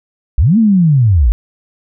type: linear two-way sweep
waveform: sine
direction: up then down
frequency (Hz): 46.25 to 233.1 to 46.25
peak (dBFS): -6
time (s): 0.38-1.32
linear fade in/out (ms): 0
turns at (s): 0.58
effects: none